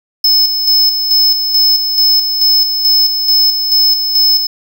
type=tone with tremolo; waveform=square; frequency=5210 Hz; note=E8; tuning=21 cents flat; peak=-7 dBFS; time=0.24-4.47 s; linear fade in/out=5 ms; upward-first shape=square; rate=2.3 Hz; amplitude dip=50%; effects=none